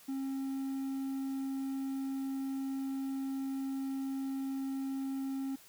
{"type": "tone", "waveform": "triangle", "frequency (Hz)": 269.4, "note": "C#4", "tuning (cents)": -49, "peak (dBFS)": -32, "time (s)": [0.08, 5.56], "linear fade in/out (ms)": 10, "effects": ["white hiss -58 dBFS RMS until 5.68 s"]}